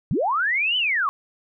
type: linear two-way sweep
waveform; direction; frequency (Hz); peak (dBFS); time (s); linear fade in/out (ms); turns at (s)
sine; up then down; 104.6 to 3064 to 1056; -19; 0.11-1.09; 0; 0.77
effects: none